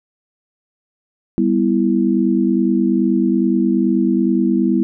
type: chord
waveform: sine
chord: E minor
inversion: first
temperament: just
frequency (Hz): 197.78 / 247.2 / 329.6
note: G3 / B3 / E4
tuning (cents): +16 / +2 / 0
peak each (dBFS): -17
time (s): 1.38-4.83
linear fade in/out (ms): 0
effects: none